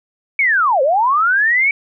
sine linear two-way sweep, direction down then up, 2286 to 505 to 2286 Hz, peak -11 dBFS, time 0.39-1.71 s, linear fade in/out 2 ms, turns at 0.82 s, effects none

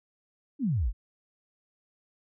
sine exponential sweep, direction down, 312.4 to 40.94 Hz, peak -24 dBFS, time 0.59-0.93 s, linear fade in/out 50 ms, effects none

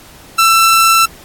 sawtooth tone, 1336 Hz, E6, 23 cents sharp, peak -3 dBFS, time 0.38-1.06 s, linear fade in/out 10 ms, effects pink hiss -39 dBFS RMS until 1.24 s + AAC 64 kbps

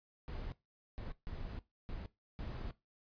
brown noise bursts at uneven times, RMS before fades -43 dBFS, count 5, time 0.28-0.52 / 0.98-1.12 / 1.27-1.59 / 1.89-2.06 / 2.39-2.71 s, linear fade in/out 0 ms, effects noise-tail reverb RT60 0.2 s tail -17 dB re dry + resampled to 11025 Hz

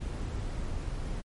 brown noise, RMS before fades -34 dBFS, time 0-1.22 s, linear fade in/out 20 ms, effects MP3 48 kbps

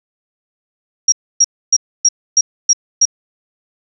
sine tone bursts, 5650 Hz, F8, 19 cents sharp, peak -6 dBFS, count 7, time 1.08-3.054 s, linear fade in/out 5 ms, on 42 ms, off 280 ms, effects none

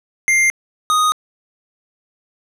square tone pair in turn, 2100 / 1243.6 Hz, C7 / D#6, +6 / -1 cents, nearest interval major sixth, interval 907 cents, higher first, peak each -12 / -13 dBFS, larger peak first, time 0.28-0.5 / 0.9-1.12 s, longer neither, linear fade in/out 0 ms, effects low-pass 12000 Hz 12 dB/octave

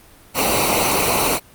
pink noise with comb filter, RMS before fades -17 dBFS, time 0.34-1.4 s, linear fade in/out 50 ms, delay 0.59 ms, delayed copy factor -0.85, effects pink hiss -47 dBFS RMS until 1.54 s + Opus 32 kbps

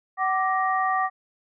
sine tone cluster, 755 / 1172 / 1876 Hz, F#5 / D6 / A#6, +35 / -4 / +11 cents, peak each -24 / -24 / -29 dBFS, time 0.17-1.1 s, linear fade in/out 50 ms, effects none

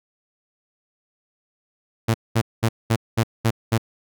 sawtooth tone bursts, 113.8 Hz, A#2, 41 cents flat, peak -12 dBFS, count 7, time 2.08-3.781 s, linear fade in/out 10 ms, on 63 ms, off 210 ms, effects none

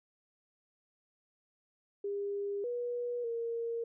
sine tone with pitch steps, 403.2 / 483.9 / 464 Hz, G4 / B4 / A#4, +49 / -35 / -8 cents, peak -33 dBFS, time 2.04-3.84 s, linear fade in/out 5 ms, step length 600 ms, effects none

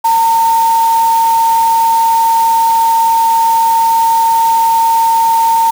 sine tone in noise, 911 Hz, A#5, 40 cents flat, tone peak -7 dBFS, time 0.04-5.71 s, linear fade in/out 10 ms, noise white, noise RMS -25 dBFS, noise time 0.04-5.71 s, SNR +15 dB, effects none

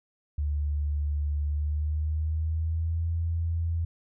sine tone with pitch glide, 73.42 to 83.37 Hz, D2 to E2, 0 to +20 cents, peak -25 dBFS, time 0.38-3.85 s, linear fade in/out 5 ms, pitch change +220 cents, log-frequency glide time 1.45-3.08 s, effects none

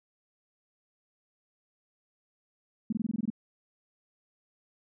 sine tone bursts, 219.2 Hz, A3, 6 cents flat, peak -26 dBFS, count 9, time 2.9-3.302 s, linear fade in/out 5 ms, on 26 ms, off 21 ms, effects none

